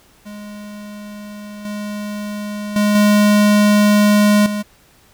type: tone with level steps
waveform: square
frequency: 207.7 Hz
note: G#3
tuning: in tune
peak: -31 / -24 / -13 / -10 / -20 dBFS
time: 0.25-4.63 s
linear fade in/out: 20 ms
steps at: 1.65 / 2.76 / 2.95 / 4.46 s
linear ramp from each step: 2 ms
effects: pink hiss -51 dBFS RMS until 5.13 s